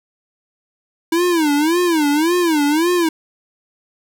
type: tone with vibrato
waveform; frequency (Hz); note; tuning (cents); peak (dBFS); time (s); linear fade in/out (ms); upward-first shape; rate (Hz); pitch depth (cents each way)
square; 320.4; E4; -49; -14; 1.12-3.09; 5; sine; 1.8; 190
effects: none